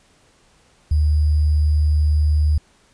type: tone with sample-and-hold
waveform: sine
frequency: 75.5 Hz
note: D2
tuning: 48 cents sharp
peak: -13 dBFS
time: 0.91-2.58 s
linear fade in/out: 5 ms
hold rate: 4900 Hz
effects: pink hiss -56 dBFS RMS until 2.93 s + resampled to 22050 Hz